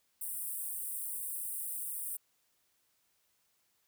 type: high-pass noise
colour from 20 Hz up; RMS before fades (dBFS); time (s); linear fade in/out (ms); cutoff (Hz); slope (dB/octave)
pink; -39; 0.21-2.17; 5; 8400; 96
effects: white hiss -75 dBFS RMS until 3.87 s